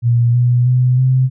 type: tone with pitch steps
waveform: sine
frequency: 118.9 / 122.38 / 125.97 / 129.66 Hz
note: A#2 / B2 / B2 / C3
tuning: +35 / -15 / +35 / -15 cents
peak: -9 dBFS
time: 0.02-1.3 s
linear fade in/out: 50 ms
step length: 320 ms
effects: none